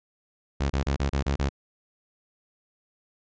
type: tone bursts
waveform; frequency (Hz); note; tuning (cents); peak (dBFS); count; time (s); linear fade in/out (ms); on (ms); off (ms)
sawtooth; 69.3; C#2; 0; -19; 7; 0.6-1.492; 10; 100; 32
effects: resampled to 16000 Hz